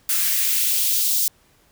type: noise with high-pass filter sweep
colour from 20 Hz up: blue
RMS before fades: -20 dBFS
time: 0.09-1.28 s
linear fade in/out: 2 ms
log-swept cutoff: 1400 to 4700 Hz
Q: 1.3
effects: pink hiss -58 dBFS RMS until 1.71 s